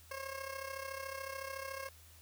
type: tone with amplitude modulation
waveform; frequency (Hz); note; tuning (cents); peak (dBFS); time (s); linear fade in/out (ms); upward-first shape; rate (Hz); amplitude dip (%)
15% pulse; 540; C#5; -45; -32; 0.11-1.89; 5; sine; 33.8; 70
effects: added 81 Hz sine -59 dBFS peak until 2.21 s + white hiss -61 dBFS RMS until 2.21 s